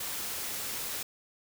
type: noise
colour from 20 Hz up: white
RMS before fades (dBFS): -36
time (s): 0-1.03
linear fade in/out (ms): 5
effects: none